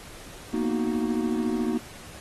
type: chord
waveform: triangle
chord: B major seventh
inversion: third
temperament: equal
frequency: 233.1 / 246.9 / 311.1 / 370 Hz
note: A#3 / B3 / D#4 / F#4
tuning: 0 / 0 / 0 / 0 cents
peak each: -25 / -30 / -27 / -29 dBFS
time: 0.53-1.78 s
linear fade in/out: 10 ms
effects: pink hiss -45 dBFS RMS until 2.2 s + AAC 32 kbps